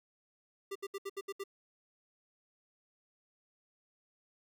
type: tone bursts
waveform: square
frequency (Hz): 394.8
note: G4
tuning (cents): +12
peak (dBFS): -38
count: 7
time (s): 0.71-1.439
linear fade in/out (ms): 10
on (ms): 45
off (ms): 69
effects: none